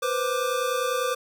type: tone cluster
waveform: square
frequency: 489 / 519 / 1181 Hz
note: B4 / C5 / D6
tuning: -17 / -14 / +9 cents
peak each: -29 dBFS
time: 0.02-1.15 s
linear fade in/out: 10 ms
effects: none